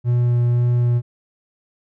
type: tone with vibrato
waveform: triangle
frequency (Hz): 120.9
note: B2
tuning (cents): -36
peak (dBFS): -12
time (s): 0.04-1.02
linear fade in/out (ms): 50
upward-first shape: sine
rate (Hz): 1.9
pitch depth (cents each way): 8
effects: none